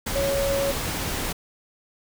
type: tone in noise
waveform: sine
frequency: 554.4 Hz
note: C#5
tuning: in tune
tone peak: -22 dBFS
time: 0.15-0.72 s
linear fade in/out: 10 ms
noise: pink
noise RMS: -28 dBFS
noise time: 0.06-1.33 s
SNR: +3 dB
effects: none